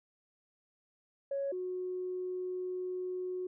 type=tone pair in turn; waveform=sine; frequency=554.4 / 366 Hz; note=C#5 / F#4; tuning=0 / -19 cents; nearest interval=perfect fifth; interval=719 cents; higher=first; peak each=-31 / -34 dBFS; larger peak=first; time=1.31-1.52 / 1.52-3.47 s; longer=second; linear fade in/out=5 ms; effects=tanh soft clip ceiling -27 dBFS